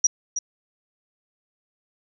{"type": "tone with echo", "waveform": "sine", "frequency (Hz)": 5780, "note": "F#8", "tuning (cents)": -41, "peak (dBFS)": -13, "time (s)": [0.04, 0.07], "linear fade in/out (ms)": 5, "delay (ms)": 320, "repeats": 1, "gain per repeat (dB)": -10, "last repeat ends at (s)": 0.39, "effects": []}